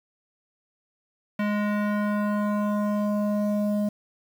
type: tone with low-pass filter sweep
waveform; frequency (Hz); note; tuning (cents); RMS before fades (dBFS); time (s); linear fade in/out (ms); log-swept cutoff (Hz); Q
square; 207.7; G#3; 0; -25; 1.39-3.89; 5; 2200 to 530; 1.7
effects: 8-bit